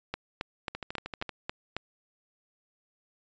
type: two click trains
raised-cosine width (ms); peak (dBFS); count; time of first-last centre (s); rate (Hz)
0.3; -16 / -20; 7 / 8; 0.14-1.766 / 0.75-1.293; 3.69 / 12.9
effects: resampled to 16000 Hz